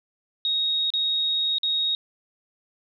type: tone with dropouts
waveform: sine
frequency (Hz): 3758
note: A#7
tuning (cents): +13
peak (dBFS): -21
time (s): 0.45-1.95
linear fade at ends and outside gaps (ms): 1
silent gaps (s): 0.903-0.937 / 1.584-1.632
effects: none